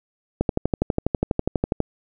click train, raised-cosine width 2 ms, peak -6 dBFS, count 18, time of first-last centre 0.41-1.803 s, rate 12.2 Hz, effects none

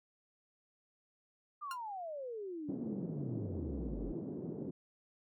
sine exponential sweep, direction down, 1225 to 40.48 Hz, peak -40 dBFS, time 1.61-4.13 s, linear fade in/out 20 ms
sawtooth tone with exponential decay, 1396.9 Hz, F6, in tune, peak -34 dBFS, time 1.71-1.78 s, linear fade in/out 2 ms, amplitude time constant 15 ms
white band-pass noise, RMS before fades -42 dBFS, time 2.68-4.71 s, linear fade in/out 10 ms, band 140 to 370 Hz, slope 24 dB/octave
effects none

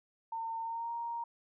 sine tone with pitch glide, 908 to 934.6 Hz, A#5 to A#5, -46 to +4 cents, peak -35 dBFS, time 0.32-1.24 s, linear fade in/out 5 ms, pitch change +50 cents, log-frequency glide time 0.62-0.92 s, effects none

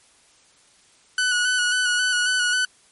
sawtooth tone with vibrato, 1480 Hz, F#6, in tune, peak -15 dBFS, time 1.18-2.65 s, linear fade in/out 2 ms, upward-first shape square, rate 3.7 Hz, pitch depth 23 cents each way, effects white hiss -56 dBFS RMS until 2.91 s + MP3 48 kbps

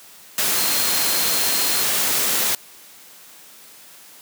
sine tone in noise, 4200 Hz, C8, 6 cents sharp, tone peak -27 dBFS, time 0.57-1.83 s, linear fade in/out 2 ms, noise white, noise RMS -20 dBFS, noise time 0.38-2.55 s, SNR -10 dB, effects white hiss -45 dBFS RMS until 4.21 s + high-pass 150 Hz 12 dB/octave

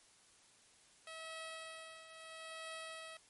10% pulse tone with tremolo, 645 Hz, E5, 38 cents flat, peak -36 dBFS, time 1.07-3.17 s, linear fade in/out 2 ms, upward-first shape triangle, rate 0.75 Hz, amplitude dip 70%, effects white hiss -66 dBFS RMS until 3.29 s + MP3 48 kbps

